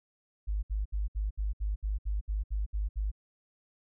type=tone bursts; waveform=sine; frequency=51.3 Hz; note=G#1; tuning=21 cents flat; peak=-28 dBFS; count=12; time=0.47-3.116 s; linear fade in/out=20 ms; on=160 ms; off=66 ms; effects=none